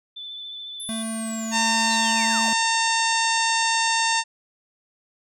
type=tone with vibrato; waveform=sine; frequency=3512 Hz; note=A7; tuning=4 cents flat; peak=-33 dBFS; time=0.16-1.03 s; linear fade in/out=10 ms; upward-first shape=sine; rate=14 Hz; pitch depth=20 cents each way
type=linear sweep; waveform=sine; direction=down; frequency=11080 to 557 Hz; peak=-33 dBFS; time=0.8-2.49 s; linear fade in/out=0 ms
type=tone; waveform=square; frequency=223.1 Hz; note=A3; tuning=24 cents sharp; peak=-28 dBFS; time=0.89-2.53 s; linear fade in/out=0 ms
type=harmonic tone; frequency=908 Hz; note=A#5; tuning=46 cents flat; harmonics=1 / 2 / 3 / 4 / 5 / 6 / 7 / 8 / 9; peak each=-23 / -26 / -28 / -29 / -30 / -31 / -31 / -32 / -33 dBFS; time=1.51-4.24 s; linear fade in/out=50 ms
effects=none